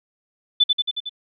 sine tone with echo, 3504 Hz, A7, 8 cents flat, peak -11 dBFS, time 0.6-0.64 s, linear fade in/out 10 ms, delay 91 ms, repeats 5, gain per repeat -3 dB, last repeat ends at 1.095 s, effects none

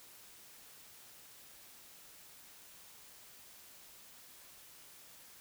silence, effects white hiss -57 dBFS RMS until 5.4 s

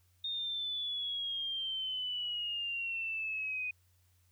sine exponential sweep, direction down, 3684 to 2484 Hz, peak -34 dBFS, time 0.24-3.71 s, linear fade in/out 5 ms, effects added 90 Hz sine -67 dBFS peak until 4.31 s + white hiss -74 dBFS RMS until 4.31 s

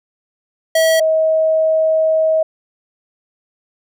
square / sine tone pair in turn, 646 / 636 Hz, E5 / D#5, -35 / +38 cents, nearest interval unison, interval 27 cents, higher first, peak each -11 dBFS, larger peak neither, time 0.75-1 / 1-2.43 s, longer second, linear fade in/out 5 ms, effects none

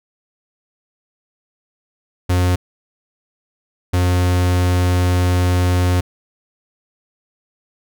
45% pulse tone pair in turn, 90 / 90 Hz, F#2 / F#2, -47 / -47 cents, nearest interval unison, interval 0 cents, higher neither, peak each -13 dBFS, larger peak neither, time 2.29-2.56 / 3.93-6.01 s, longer second, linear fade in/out 10 ms, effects none

